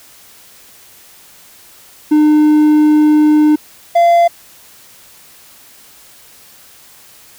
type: tone pair in turn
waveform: triangle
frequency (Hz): 302.9 / 685.9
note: D#4 / F5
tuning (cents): -46 / -31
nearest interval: octave + major second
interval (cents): 1415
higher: second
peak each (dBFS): -4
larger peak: neither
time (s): 2.11-3.56 / 3.95-4.28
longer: first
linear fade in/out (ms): 10
effects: white hiss -42 dBFS RMS until 7.38 s